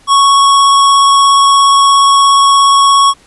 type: tone with vibrato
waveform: square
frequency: 1108.7 Hz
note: C#6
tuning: in tune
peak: -5 dBFS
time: 0.07-3.14 s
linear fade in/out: 50 ms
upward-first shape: sine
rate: 17 Hz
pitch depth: 9 cents each way
effects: pink hiss -45 dBFS RMS until 3.26 s + resampled to 24000 Hz